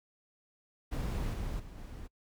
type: noise with level steps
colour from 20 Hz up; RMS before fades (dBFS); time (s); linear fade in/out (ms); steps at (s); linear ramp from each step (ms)
brown; -34 / -37 / -47 / -45; 0.91-2.08; 20; 1.33 / 1.59 / 1.77; 10
effects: noise-tail reverb RT60 0.1 s tail -25 dB re dry